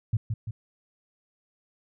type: tone with echo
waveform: sine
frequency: 110 Hz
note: A2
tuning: in tune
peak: -20 dBFS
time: 0.13-0.17 s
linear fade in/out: 5 ms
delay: 170 ms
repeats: 2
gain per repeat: -5 dB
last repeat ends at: 0.51 s
effects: none